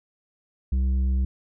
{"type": "tone with tanh clipping", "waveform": "triangle", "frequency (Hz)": 64.9, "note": "C2", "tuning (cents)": -13, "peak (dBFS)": -21, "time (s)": [0.72, 1.25], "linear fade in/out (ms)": 5, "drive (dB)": 11, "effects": []}